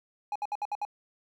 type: tone bursts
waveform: triangle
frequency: 830.6 Hz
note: G#5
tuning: in tune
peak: -27 dBFS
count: 6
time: 0.32-0.851 s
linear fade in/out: 2 ms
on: 36 ms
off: 63 ms
effects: none